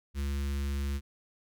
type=tone with notch filter; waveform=square; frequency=69.8 Hz; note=C#2; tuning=13 cents sharp; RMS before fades=-32 dBFS; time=0.14-1.01 s; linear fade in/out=50 ms; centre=680 Hz; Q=0.54; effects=none